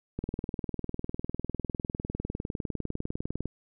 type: click train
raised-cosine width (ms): 3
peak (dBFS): -19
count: 66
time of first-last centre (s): 0.19-3.456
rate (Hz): 19.9
effects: none